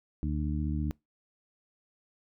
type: harmonic tone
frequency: 75.1 Hz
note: D2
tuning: 39 cents sharp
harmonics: 1 / 2 / 3 / 4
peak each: -31 / -34 / -36 / -37 dBFS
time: 0.23-0.91 s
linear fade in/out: 0 ms
effects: noise-tail reverb RT60 0.2 s tail -25 dB re dry